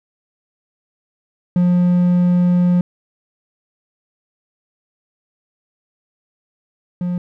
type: tone pair in turn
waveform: triangle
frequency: 177.6 / 177.6 Hz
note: F3 / F3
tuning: +29 / +29 cents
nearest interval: unison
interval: 0 cents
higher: neither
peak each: -9 / -16 dBFS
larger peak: first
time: 1.56-2.81 / 7.01-7.18 s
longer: first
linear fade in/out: 2 ms
effects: none